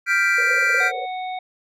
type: chord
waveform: triangle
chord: G dominant seventh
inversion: third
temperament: equal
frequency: 1396.9 / 1568 / 1975.5 / 2349 Hz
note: F6 / G6 / B6 / D7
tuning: 0 / 0 / 0 / 0 cents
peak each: -20 dBFS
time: 0.06-0.92 s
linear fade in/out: 50 ms
type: band-pass noise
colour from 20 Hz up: white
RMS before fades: -32 dBFS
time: 0.37-1.06 s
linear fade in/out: 10 ms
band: 470 to 540 Hz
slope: 96 dB/octave
type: harmonic tone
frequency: 740 Hz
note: F#5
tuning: in tune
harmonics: 1 / 3 / 5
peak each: -26 / -36 / -40 dBFS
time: 0.8-1.39 s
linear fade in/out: 5 ms
effects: none